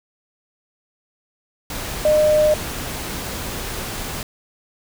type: tone in noise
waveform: sine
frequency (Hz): 609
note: D#5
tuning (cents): -37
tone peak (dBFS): -12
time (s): 2.05-2.54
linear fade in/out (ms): 2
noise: pink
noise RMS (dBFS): -28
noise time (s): 1.7-4.23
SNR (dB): +13
effects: none